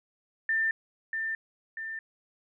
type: tone with echo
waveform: sine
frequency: 1791 Hz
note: A6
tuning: 30 cents sharp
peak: -24 dBFS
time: 0.49-0.71 s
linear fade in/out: 2 ms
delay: 640 ms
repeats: 2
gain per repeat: -5 dB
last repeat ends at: 1.99 s
effects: none